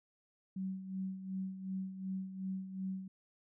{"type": "tone with tremolo", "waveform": "sine", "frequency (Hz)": 189.7, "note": "F#3", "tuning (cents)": 43, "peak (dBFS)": -35, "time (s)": [0.56, 3.08], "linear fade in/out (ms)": 5, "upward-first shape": "sine", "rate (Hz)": 2.7, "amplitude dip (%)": 65, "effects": []}